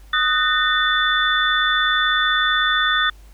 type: tone cluster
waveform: sine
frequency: 1247 / 1491 / 1822 / 3504 Hz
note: D#6 / F#6 / A#6 / A7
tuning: +3 / +13 / -40 / -8 cents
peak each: -21 dBFS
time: 0.13-3.1 s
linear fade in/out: 5 ms
effects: added 50 Hz sine -41 dBFS peak until 3.33 s + pink hiss -54 dBFS RMS until 3.33 s